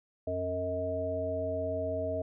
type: harmonic tone with a mistuned harmonic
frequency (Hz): 90.8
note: F#2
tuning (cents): -32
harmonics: 1 / 3 / 5 / 7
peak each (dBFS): -38 / -40 / -38 / -32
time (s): 0.27-2.22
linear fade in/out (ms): 5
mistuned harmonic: 1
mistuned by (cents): -24
effects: none